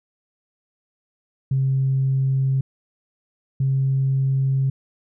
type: tone pair in turn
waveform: sine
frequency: 133.9 / 134.52 Hz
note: C3 / C3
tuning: +40 / +48 cents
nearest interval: unison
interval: 8 cents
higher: second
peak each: -16 dBFS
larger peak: neither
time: 1.51-2.61 / 3.6-4.7 s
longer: neither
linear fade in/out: 5 ms
effects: tanh soft clip ceiling -12 dBFS